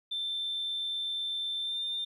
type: tone with pitch glide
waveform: sine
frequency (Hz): 3556 to 3597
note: A7 to A7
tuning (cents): +18 to +37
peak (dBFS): -30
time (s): 0.11-2.05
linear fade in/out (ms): 10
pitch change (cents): +19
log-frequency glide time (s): 1.61-1.77
effects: tanh soft clip ceiling -27 dBFS + 12-bit